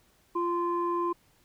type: tone pair together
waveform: sine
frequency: 346.4 / 1038 Hz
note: F4 / C6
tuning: -14 / -14 cents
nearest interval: octave + perfect fifth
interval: 1900 cents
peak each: -28 dBFS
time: 0.35-1.13 s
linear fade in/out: 10 ms
effects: tanh soft clip ceiling -19 dBFS + pink hiss -65 dBFS RMS until 1.44 s